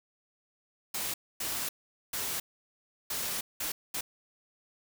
white noise bursts at uneven times, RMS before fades -34 dBFS, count 6, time 0.94-1.14 / 1.4-1.69 / 2.13-2.4 / 3.1-3.41 / 3.6-3.72 / 3.94-4.01 s, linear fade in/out 5 ms, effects none

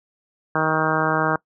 harmonic tone, 157.5 Hz, D#3, 21 cents sharp, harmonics 1 / 2 / 3 / 4 / 5 / 6 / 7 / 8 / 9 / 10, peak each -27 / -27 / -27 / -27 / -27 / -27 / -27 / -27 / -27 / -27 dBFS, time 0.55-1.36 s, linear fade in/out 2 ms, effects noise-tail reverb RT60 0.1 s tail -23 dB re dry

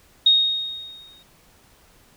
sine tone with exponential decay, 3729 Hz, A#7, in tune, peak -10 dBFS, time 0.26-1.23 s, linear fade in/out 5 ms, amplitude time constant 210 ms, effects pink hiss -55 dBFS RMS until 2.16 s

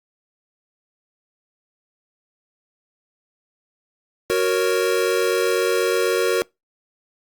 square chord, F# major, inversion none, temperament equal, 370 / 466.2 / 554.4 Hz, F#4 / A#4 / C#5, 0 / 0 / 0 cents, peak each -22 / -21 / -26 dBFS, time 4.3-6.42 s, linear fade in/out 0 ms, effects noise-tail reverb RT60 0.2 s tail -25 dB re dry + Opus 48 kbps

